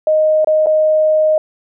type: tone with dropouts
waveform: sine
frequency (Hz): 621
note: D#5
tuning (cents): -3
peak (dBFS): -9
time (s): 0.07-1.38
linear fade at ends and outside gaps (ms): 2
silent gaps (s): 0.446-0.472 / 0.661-0.668
effects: none